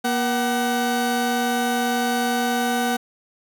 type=tone pair together; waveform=30% pulse; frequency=238.5 / 755.1 Hz; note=A#3 / F#5; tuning=+40 / +35 cents; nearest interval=octave + minor sixth; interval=1995 cents; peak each=-20 dBFS; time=0.04-2.97 s; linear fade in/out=10 ms; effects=none